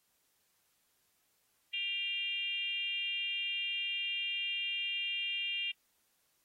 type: tone with frequency modulation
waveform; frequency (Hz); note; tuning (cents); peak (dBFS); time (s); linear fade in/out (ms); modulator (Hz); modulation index
sine; 2794; F7; 0; -33; 1.73-5.72; 10; 410; 0.91
effects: white hiss -75 dBFS RMS until 6.44 s + AAC 48 kbps